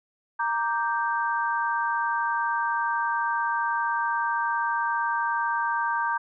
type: chord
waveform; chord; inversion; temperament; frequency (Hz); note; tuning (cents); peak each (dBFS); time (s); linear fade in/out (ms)
sine; G minor; first; equal; 932.3 / 1174.7 / 1568; Bb5 / D6 / G6; 0 / 0 / 0; -26 / -30 / -28; 0.39-6.18; 10
effects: none